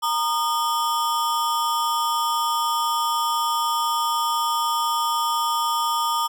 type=ring-modulated tone; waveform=square; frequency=1075 Hz; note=C6; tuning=47 cents sharp; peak=-18 dBFS; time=0.02-6.28 s; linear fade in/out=20 ms; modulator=147 Hz; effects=none